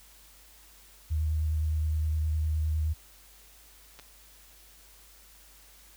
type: tone with vibrato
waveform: sine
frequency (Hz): 77.78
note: D#2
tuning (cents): 0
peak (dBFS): -25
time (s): 1.1-2.94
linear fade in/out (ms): 20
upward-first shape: square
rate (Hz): 9.7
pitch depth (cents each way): 14
type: clicks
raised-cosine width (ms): 0.2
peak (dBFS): -30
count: 2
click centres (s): 3.99 / 3.997
effects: added 50 Hz sine -58 dBFS peak until 5.96 s + white hiss -56 dBFS RMS until 5.96 s